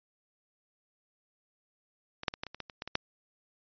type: clicks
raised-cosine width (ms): 0.2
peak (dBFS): -22 / -8 / -21 / -17 / -24 / -25 / -20 / -26 / -19 / -21 / -9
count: 11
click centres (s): 2.234 / 2.282 / 2.339 / 2.435 / 2.467 / 2.546 / 2.603 / 2.698 / 2.821 / 2.876 / 2.954
effects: resampled to 11025 Hz